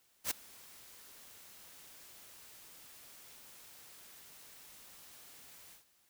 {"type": "noise with ADSR envelope", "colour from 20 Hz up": "white", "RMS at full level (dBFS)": -32, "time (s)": [0.24, 5.85], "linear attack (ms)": 69, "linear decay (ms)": 8, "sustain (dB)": -24, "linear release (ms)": 130, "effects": ["white hiss -71 dBFS RMS until 6.09 s"]}